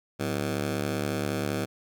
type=ring-modulated tone; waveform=15% pulse; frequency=145.4 Hz; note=D3; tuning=17 cents flat; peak=-18 dBFS; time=0.19-1.66 s; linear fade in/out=20 ms; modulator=37.5 Hz; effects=none